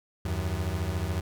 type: beating tone pair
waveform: 35% pulse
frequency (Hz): 79.7 / 93.7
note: D#2 / F#2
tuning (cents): +42 / +22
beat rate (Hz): 14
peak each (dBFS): -29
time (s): 0.25-1.21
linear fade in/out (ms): 5
effects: none